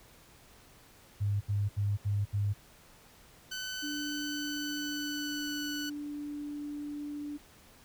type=tone bursts; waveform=sine; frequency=101.8 Hz; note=G#2; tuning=34 cents flat; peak=-27 dBFS; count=5; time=1.2-2.538 s; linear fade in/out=20 ms; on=210 ms; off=72 ms
type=tone with pitch glide; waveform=15% pulse; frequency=1511 to 1486.8 Hz; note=F#6 to F#6; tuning=+36 to +8 cents; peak=-30 dBFS; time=3.51-5.9 s; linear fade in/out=10 ms; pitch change=-28 cents; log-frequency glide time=4.21-5.64 s
type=tone; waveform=sine; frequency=292.9 Hz; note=D4; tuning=5 cents flat; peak=-36 dBFS; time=3.82-7.38 s; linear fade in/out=20 ms
effects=pink hiss -58 dBFS RMS until 7.84 s